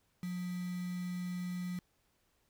sine tone with quantisation, 179.2 Hz, F3, 45 cents sharp, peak -36 dBFS, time 0.23-1.79 s, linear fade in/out 2 ms, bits 8, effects pink hiss -75 dBFS RMS until 2.49 s

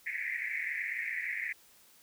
pink band-pass noise, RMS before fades -36 dBFS, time 0.06-1.53 s, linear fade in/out 10 ms, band 1800 to 2300 Hz, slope 96 dB/octave, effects white hiss -61 dBFS RMS until 2.02 s

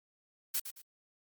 blue noise with echo, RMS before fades -32 dBFS, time 0.54-0.6 s, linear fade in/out 10 ms, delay 110 ms, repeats 2, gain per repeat -10 dB, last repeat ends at 0.82 s, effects Opus 48 kbps

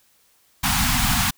pink band-stop noise, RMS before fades -20 dBFS, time 0.63-1.31 s, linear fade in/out 10 ms, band 270 to 710 Hz, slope 96 dB/octave, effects white hiss -60 dBFS RMS until 1.37 s

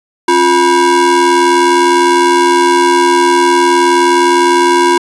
square ring-modulated tone, 311.1 Hz, D#4, in tune, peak -4 dBFS, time 0.28-4.98 s, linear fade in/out 5 ms, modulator 662 Hz, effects resampled to 24000 Hz

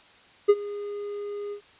triangle tone with ADSR envelope, 409.8 Hz, G#4, 23 cents flat, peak -9 dBFS, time 0.48-1.61 s, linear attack 18 ms, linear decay 46 ms, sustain -20 dB, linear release 89 ms, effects white hiss -54 dBFS RMS until 1.79 s + resampled to 8000 Hz

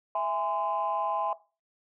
sine chord, E augmented, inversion none, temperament just, 659.3 / 824.1 / 1030.1 Hz, E5 / G#5 / B#5, 0 / -14 / -27 cents, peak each -30 dBFS, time 0.15-1.33 s, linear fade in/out 2 ms, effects noise-tail reverb RT60 0.3 s tail -17 dB re dry + tanh soft clip ceiling -19 dBFS

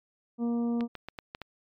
harmonic tone, 235.7 Hz, A#3, 19 cents sharp, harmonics 1 / 2 / 3 / 4 / 5, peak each -26 / -37 / -44 / -49 / -51 dBFS, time 0.38-0.88 s, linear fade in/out 50 ms
clicks, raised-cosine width 0.3 ms, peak -22 dBFS, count 6, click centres 0.808 / 0.953 / 1.086 / 1.188 / 1.349 / 1.417 s
effects MP3 96 kbps

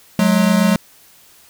square tone pair together, 183.91 / 211.9 Hz, F#3 / G#3, -10 / +35 cents, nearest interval major second, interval 245 cents, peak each -15 dBFS, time 0.19-0.76 s, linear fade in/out 2 ms, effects white hiss -48 dBFS RMS until 1.49 s

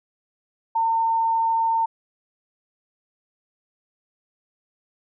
sine tone, 907 Hz, A#5, 48 cents flat, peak -18 dBFS, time 0.75-1.86 s, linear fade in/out 10 ms, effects none

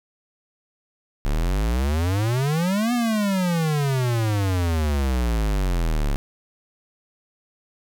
square exponential two-way sweep, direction up then down, 34.06 to 246.9 to 34.06 Hz, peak -20 dBFS, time 1.25-6.16 s, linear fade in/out 0 ms, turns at 2.93 s, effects none

